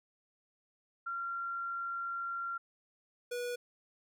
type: tone pair in turn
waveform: sine / square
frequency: 1377 / 486.8 Hz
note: F6 / B4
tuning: -25 / -25 cents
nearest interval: octave + tritone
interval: 1800 cents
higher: first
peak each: -35 / -36 dBFS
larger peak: first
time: 1.06-2.58 / 3.31-3.56 s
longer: first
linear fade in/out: 10 ms
effects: none